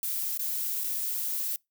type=noise with dropouts; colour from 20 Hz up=violet; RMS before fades=-31 dBFS; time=0.03-1.56 s; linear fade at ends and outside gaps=1 ms; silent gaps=0.375-0.393 / 0.837-0.841 s; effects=noise-tail reverb RT60 0.2 s tail -26 dB re dry